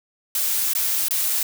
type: noise with dropouts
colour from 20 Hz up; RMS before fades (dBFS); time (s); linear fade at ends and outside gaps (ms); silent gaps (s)
blue; -22; 0.35-1.43; 2; 0.735-0.75 / 1.084-1.108
effects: none